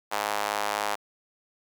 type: tone with high-pass filter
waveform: sawtooth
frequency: 103.83 Hz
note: G#2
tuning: in tune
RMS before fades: -29 dBFS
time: 0.11-0.96 s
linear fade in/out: 20 ms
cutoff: 800 Hz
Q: 1.7
effects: none